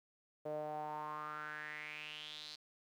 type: tone with band-pass filter sweep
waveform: sawtooth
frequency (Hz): 151.6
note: D#3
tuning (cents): -45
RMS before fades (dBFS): -45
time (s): 0.45-2.56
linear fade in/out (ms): 10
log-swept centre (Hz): 550 to 4400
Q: 5.8
effects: 12-bit